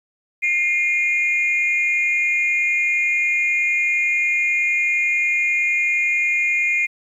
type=tone pair together; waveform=sine; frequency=2113 / 2444 Hz; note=C7 / D#7; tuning=+16 / -32 cents; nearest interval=minor third; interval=252 cents; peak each=-18 dBFS; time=0.42-6.87 s; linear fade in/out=20 ms; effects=tanh soft clip ceiling -11 dBFS + 9-bit